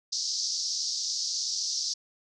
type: band-pass noise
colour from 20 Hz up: pink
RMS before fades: -31 dBFS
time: 0.12-1.94 s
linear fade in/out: 10 ms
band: 4600 to 6000 Hz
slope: 48 dB/octave
effects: none